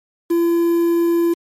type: tone with quantisation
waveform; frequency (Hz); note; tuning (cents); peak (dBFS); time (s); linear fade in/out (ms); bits
triangle; 339.5; F4; -49; -11; 0.3-1.34; 10; 6
effects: MP3 64 kbps